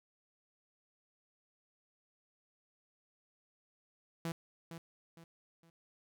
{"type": "tone with echo", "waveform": "sawtooth", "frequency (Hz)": 166.2, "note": "E3", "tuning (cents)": 15, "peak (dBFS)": -32, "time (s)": [4.25, 4.32], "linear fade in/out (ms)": 2, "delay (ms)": 460, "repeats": 3, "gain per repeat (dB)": -9, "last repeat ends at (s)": 5.7, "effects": []}